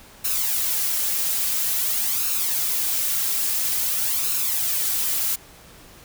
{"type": "noise with flanger", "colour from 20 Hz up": "blue", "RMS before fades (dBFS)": -23, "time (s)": [0.24, 5.36], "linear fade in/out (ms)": 10, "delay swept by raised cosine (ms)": [0.74, 3.74], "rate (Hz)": 0.49, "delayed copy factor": 0.6, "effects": ["pink hiss -47 dBFS RMS until 6.04 s"]}